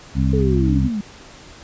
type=harmonic tone; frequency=66.2 Hz; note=C2; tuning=21 cents sharp; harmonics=1 / 2 / 3 / 4; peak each=-19 / -19 / -21 / -24 dBFS; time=0.14-0.9 s; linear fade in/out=50 ms
type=linear sweep; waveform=sine; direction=down; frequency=440 to 196 Hz; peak=-20 dBFS; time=0.33-1.01 s; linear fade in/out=5 ms
effects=pink hiss -42 dBFS RMS until 1.63 s + resampled to 16000 Hz